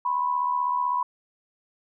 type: tone pair together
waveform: sine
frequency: 987.8 / 1063.7 Hz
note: B5 / C6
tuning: 0 / +28 cents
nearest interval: minor second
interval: 128 cents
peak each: -23 / -29 dBFS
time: 0.05-1.03 s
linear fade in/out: 5 ms
effects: none